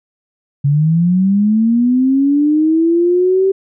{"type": "linear sweep", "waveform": "sine", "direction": "up", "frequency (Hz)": [138.2, 389.1], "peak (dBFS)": -9, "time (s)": [0.64, 3.52], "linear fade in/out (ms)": 10, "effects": []}